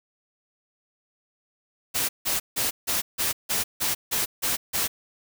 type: noise bursts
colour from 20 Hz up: white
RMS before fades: -25 dBFS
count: 10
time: 1.94-4.88 s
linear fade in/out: 20 ms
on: 150 ms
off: 160 ms
effects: none